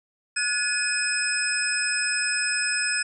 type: tone cluster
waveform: sine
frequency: 1453 / 1703 / 2494 / 5130 / 8090 Hz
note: F#6 / G#6 / D#7 / E8 / B8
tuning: -32 / +43 / +3 / -48 / +41 cents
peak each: -29 dBFS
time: 0.36-3.03 s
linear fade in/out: 10 ms
effects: none